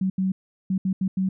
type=tone bursts at uneven times; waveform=sine; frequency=189 Hz; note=F#3; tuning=37 cents sharp; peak=-20 dBFS; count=6; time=0.01-0.1 / 0.18-0.32 / 0.7-0.78 / 0.85-0.93 / 1.01-1.08 / 1.17-1.29 s; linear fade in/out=5 ms; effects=none